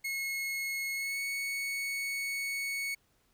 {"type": "tone with pitch glide", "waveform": "40% pulse", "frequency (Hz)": [2175, 2218], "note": ["C#7", "C#7"], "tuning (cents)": [-33, 0], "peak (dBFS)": -32, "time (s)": [0.04, 2.95], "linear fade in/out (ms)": 10, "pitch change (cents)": 33, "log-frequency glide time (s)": [0.95, 1.2], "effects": ["pink hiss -71 dBFS RMS until 3.33 s"]}